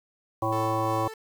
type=harmonic tone; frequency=110.6 Hz; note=A2; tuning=9 cents sharp; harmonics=1 / 3 / 5 / 7 / 9 / 10; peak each=-31 / -31 / -31 / -31 / -31 / -31 dBFS; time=0.42-1.08 s; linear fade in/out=5 ms
type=tone with tremolo; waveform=sawtooth; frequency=440.9 Hz; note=A4; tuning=4 cents sharp; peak=-31 dBFS; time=0.52-1.14 s; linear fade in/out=5 ms; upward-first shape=sine; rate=2.8 Hz; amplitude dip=35%
effects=8-bit